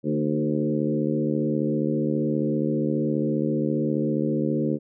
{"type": "harmonic tone with a mistuned harmonic", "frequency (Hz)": 74.9, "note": "D2", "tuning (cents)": 35, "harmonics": [2, 3, 4, 5, 6, 7], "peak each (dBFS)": [-28, -26, -27, -30, -32, -32], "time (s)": [0.03, 4.79], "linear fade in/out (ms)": 50, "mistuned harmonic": 4, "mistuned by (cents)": 22, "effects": []}